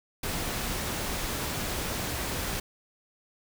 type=noise; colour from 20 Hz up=pink; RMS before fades=-32 dBFS; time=0.23-2.6 s; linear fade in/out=5 ms; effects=none